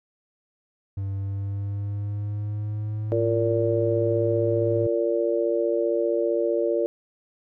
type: tone with pitch glide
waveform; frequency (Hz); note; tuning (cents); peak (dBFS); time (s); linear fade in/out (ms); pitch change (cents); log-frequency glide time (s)
triangle; 98 to 108.11; G2 to A2; 0 to -30; -24; 0.97-4.87; 5; +170; 1.17-3.2
type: harmonic tone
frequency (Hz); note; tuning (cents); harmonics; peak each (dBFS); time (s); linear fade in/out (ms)
115.3; A#2; -19; 3 / 4 / 5; -25 / -25 / -25; 3.12-6.86; 0
effects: none